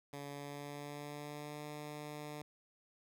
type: tone with pitch glide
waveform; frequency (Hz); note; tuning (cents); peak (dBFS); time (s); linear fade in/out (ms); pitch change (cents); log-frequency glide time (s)
10% pulse; 142.6 to 149.09; C#3 to D3; +49 to +26; -36; 0.13-2.42; 2; +77; 0.29-1.65
effects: none